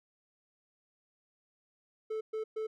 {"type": "tone bursts", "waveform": "triangle", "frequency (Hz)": 437.1, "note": "A4", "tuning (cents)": -11, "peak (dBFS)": -31, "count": 3, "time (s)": [2.1, 2.67], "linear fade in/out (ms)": 10, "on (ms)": 110, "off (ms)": 120, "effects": []}